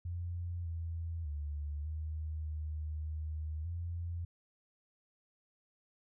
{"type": "tone with pitch steps", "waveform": "sine", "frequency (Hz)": [86.9, 83.1, 73.5, 77.9, 77, 77.6, 85.5], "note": ["F2", "E2", "D2", "D#2", "D#2", "D#2", "F2"], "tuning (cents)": [-8, 15, 2, 3, -17, -4, -36], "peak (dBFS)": -36, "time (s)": [0.05, 4.25], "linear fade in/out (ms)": 5, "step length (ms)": 600, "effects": []}